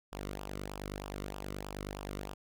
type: tone with flanger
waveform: sawtooth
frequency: 49.47 Hz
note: G1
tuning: 17 cents sharp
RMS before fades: -42 dBFS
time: 0.12-2.34 s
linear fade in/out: 10 ms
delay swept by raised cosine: 0.47 to 1.23 ms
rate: 3.2 Hz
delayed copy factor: -0.7
effects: none